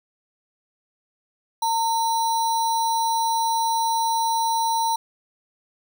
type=tone with sample-and-hold; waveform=sine; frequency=910 Hz; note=A#5; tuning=42 cents flat; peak=-19 dBFS; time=1.62-4.96 s; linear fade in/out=5 ms; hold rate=4900 Hz; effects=none